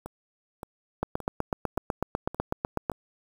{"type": "two click trains", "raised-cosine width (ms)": 1, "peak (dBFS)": [-23, -12], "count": [6, 16], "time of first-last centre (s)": [[0.06, 2.917], [1.03, 2.898]], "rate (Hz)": [1.75, 8.03], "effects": ["7-bit"]}